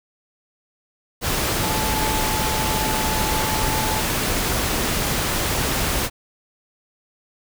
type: tone in noise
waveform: sine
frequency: 870 Hz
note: A5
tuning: 20 cents flat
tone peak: -26 dBFS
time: 1.6-4.03 s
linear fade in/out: 50 ms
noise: pink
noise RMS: -22 dBFS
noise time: 1.21-6.1 s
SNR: -7 dB
effects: none